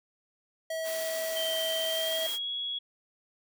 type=tone; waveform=square; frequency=646 Hz; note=E5; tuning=35 cents flat; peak=-32 dBFS; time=0.7-2.27 s; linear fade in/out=5 ms
type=high-pass noise; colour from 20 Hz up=white; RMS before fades=-39 dBFS; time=0.83-2.39 s; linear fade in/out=50 ms; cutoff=240 Hz; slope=96 dB/octave
type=tone with pitch glide; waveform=sine; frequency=3136 to 3342 Hz; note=G7 to G#7; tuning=0 to +10 cents; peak=-31 dBFS; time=1.36-2.79 s; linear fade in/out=10 ms; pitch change=+110 cents; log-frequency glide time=1.85-2.49 s
effects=none